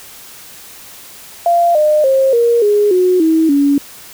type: tone with pitch steps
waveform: sine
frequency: 689 / 606.8 / 534.4 / 470.6 / 414.4 / 365 / 321.4 / 283.1 Hz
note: F5 / D#5 / C5 / A#4 / G#4 / F#4 / E4 / C#4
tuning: -24 / -44 / +36 / +16 / -4 / -24 / -44 / +37 cents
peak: -8 dBFS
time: 1.46-3.78 s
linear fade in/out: 2 ms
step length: 290 ms
effects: white hiss -36 dBFS RMS until 4.13 s